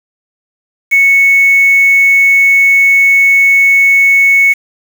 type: tone with quantisation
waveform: sine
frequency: 2210 Hz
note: C#7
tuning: 6 cents flat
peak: -4 dBFS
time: 0.91-4.54 s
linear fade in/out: 20 ms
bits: 4
effects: none